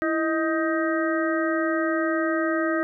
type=harmonic tone with a mistuned harmonic; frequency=314 Hz; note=D#4; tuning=16 cents sharp; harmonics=1 / 2 / 4 / 5 / 6; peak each=-24 / -27 / -30 / -31 / -32 dBFS; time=0.02-2.83 s; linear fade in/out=0 ms; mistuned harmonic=1; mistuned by=+81 cents; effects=none